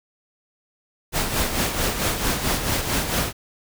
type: noise with tremolo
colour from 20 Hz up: pink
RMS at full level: -21 dBFS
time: 1.12-3.33 s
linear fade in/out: 50 ms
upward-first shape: sine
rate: 4.5 Hz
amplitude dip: 55%
effects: none